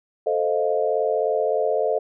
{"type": "chord", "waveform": "sine", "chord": "F dominant seventh", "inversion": "first", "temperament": "equal", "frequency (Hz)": [440, 523.3, 622.3, 698.5], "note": ["A4", "C5", "Eb5", "F5"], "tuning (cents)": [0, 0, 0, 0], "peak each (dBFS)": [-23, -25, -24, -27], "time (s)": [0.26, 1.99], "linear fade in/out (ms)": 10, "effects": []}